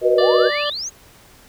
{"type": "chord", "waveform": "sine", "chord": "B major seventh", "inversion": "second", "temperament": "equal with one note detuned", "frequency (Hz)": [370, 476.5, 493.9, 622.3], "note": ["F#4", "A#4", "B4", "D#5"], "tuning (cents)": [0, 38, 0, 0], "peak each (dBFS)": -18, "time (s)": [0.01, 0.51], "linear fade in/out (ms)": 50}
{"type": "exponential sweep", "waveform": "sine", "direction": "up", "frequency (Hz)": [470, 6800], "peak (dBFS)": -24, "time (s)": [0.1, 0.9], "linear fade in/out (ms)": 20}
{"type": "harmonic tone", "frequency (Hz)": 587.3, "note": "D5", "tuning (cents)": 0, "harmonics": [1, 2, 3, 5, 6, 7, 8], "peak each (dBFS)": [-23, -26, -28, -30, -31, -31, -32], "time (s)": [0.18, 0.7], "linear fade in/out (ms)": 5}
{"effects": ["pink hiss -48 dBFS RMS until 1.48 s"]}